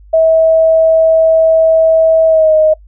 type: tone with pitch glide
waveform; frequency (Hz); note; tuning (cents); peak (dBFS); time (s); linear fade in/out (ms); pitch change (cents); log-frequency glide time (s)
sine; 646 to 623.6; E5 to D#5; -35 to +4; -5; 0.13-2.74; 10; -61; 2.27-2.54
effects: noise-tail reverb RT60 0.1 s tail -22 dB re dry + added 50 Hz sine -36 dBFS peak until 2.87 s